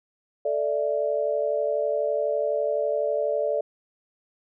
sine chord, A suspended fourth, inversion none, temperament equal, 440 / 587.3 / 659.3 Hz, A4 / D5 / E5, 0 / 0 / 0 cents, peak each -28 / -24 / -30 dBFS, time 0.45-3.61 s, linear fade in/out 5 ms, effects none

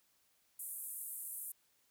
white band-pass noise, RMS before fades -45 dBFS, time 0.59-1.52 s, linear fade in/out 5 ms, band 8700 to 14000 Hz, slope 48 dB/octave, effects white hiss -74 dBFS RMS until 1.9 s

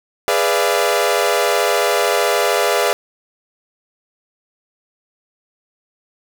sawtooth chord, G# diminished seventh, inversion none, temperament equal with one note detuned, 415.3 / 493.9 / 587.3 / 682.9 Hz, G#4 / B4 / D5 / F5, 0 / 0 / 0 / -39 cents, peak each -16 dBFS, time 0.28-2.93 s, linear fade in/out 0 ms, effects none

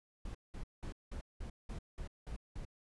brown noise bursts, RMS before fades -43 dBFS, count 9, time 0.25-2.652 s, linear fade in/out 5 ms, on 98 ms, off 190 ms, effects resampled to 24000 Hz

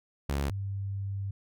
sawtooth / sine tone pair in turn, 70.1 / 98.59 Hz, C#2 / G2, +20 / +10 cents, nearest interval tritone, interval 590 cents, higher second, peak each -24 / -31 dBFS, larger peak first, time 0.29-0.5 / 0.5-1.31 s, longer second, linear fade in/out 5 ms, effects none

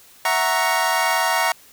25% pulse chord, F# dominant seventh, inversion third, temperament equal, 659.3 / 740 / 932.3 / 1108.7 Hz, E5 / F#5 / A#5 / C#6, 0 / 0 / 0 / 0 cents, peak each -21 / -20 / -17 / -22 dBFS, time 0.25-1.52 s, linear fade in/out 2 ms, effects white hiss -49 dBFS RMS until 1.72 s

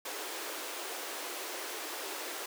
pink high-pass noise, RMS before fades -40 dBFS, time 0.05-2.46 s, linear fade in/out 5 ms, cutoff 320 Hz, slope 48 dB/octave, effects none

